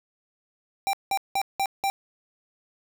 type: tone bursts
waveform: square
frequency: 786 Hz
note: G5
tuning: 4 cents sharp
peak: -23 dBFS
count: 5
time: 0.87-1.9 s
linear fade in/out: 0 ms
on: 62 ms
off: 180 ms
effects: none